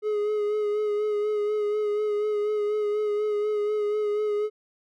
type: tone with vibrato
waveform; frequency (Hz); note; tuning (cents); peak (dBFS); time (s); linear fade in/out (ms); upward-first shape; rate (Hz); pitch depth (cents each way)
triangle; 420; G#4; +19; -21; 0.02-4.5; 50; sine; 4.1; 27
effects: none